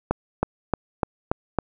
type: accelerating click train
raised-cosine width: 1 ms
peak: -6 dBFS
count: 6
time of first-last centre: 0.11-1.587 s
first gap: 320 ms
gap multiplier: 0.96
effects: none